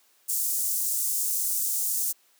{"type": "high-pass noise", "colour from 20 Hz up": "pink", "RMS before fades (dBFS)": -27, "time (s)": [0.28, 2.13], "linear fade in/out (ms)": 20, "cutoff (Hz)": 7400, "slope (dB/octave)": 24, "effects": ["white hiss -63 dBFS RMS until 2.39 s", "high-pass 300 Hz 12 dB/octave"]}